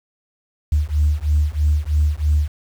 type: beating tone pair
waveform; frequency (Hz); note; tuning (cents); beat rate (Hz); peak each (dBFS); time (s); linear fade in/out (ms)
sine; 73.42 / 76.52; D2 / D#2; 0 / -28; 3.1; -17; 0.72-2.48; 5
effects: tanh soft clip ceiling -8 dBFS + 7-bit